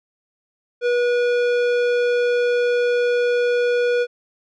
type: tone with tanh clipping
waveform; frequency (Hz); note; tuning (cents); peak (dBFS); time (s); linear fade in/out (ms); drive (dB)
sine; 485.1; B4; -31; -18; 0.81-4.07; 50; 15
effects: none